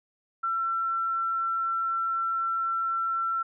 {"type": "tone", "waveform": "sine", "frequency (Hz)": 1348, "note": "E6", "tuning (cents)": 38, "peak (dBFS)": -25, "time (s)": [0.43, 3.43], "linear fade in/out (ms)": 10, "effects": []}